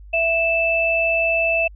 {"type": "tone pair together", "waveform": "sine", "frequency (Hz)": [662.1, 2637], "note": ["E5", "E7"], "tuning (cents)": [7, 0], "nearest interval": "2 octaves", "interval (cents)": 2393, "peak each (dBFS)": [-20, -18], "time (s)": [0.13, 1.68], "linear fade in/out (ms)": 10, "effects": ["added 50 Hz sine -38 dBFS peak until 1.75 s"]}